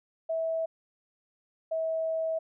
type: tone pair in turn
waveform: sine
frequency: 651 / 646.1 Hz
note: E5 / E5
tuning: -22 / -35 cents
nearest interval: unison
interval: 13 cents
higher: first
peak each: -27 dBFS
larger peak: neither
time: 0.29-0.66 / 1.71-2.39 s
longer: second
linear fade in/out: 10 ms
effects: none